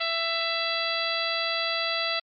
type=harmonic tone with a mistuned harmonic; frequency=665 Hz; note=E5; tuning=15 cents sharp; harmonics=1 / 2 / 3 / 4 / 5 / 6 / 7; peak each=-33 / -33 / -33 / -33 / -33 / -33 / -33 dBFS; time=0-2.2 s; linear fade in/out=10 ms; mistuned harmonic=5; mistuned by=+21 cents; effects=Opus 32 kbps